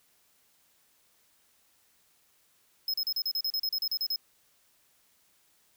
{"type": "tone bursts", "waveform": "square", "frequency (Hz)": 5140, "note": "E8", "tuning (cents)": -45, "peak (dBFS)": -28, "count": 14, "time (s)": [2.88, 4.16], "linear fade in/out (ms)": 2, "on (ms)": 58, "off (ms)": 36, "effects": ["white hiss -67 dBFS RMS until 5.76 s"]}